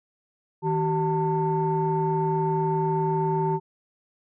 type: tone cluster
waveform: sine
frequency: 158.2 / 382.9 / 896 Hz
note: D#3 / G4 / A5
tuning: +29 / -41 / +31 cents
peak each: -25 dBFS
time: 0.62-3.6 s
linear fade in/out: 50 ms
effects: tanh soft clip ceiling -14 dBFS